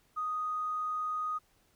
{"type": "tone with tanh clipping", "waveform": "triangle", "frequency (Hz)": 1244.5, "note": "D#6", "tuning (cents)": 0, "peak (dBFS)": -31, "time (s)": [0.16, 1.39], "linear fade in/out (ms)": 20, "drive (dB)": 3, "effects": ["pink hiss -69 dBFS RMS until 1.75 s"]}